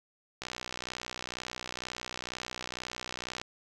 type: click train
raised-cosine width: 0.2 ms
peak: -19 dBFS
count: 187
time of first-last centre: 0.42-3.415 s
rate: 62.1 Hz
effects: none